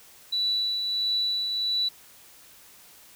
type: tone with tremolo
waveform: sine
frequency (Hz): 3951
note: B7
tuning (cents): 0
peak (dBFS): -22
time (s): 0.32-1.89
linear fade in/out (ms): 10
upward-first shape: triangle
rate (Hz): 1.5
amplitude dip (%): 40
effects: white hiss -52 dBFS RMS until 3.15 s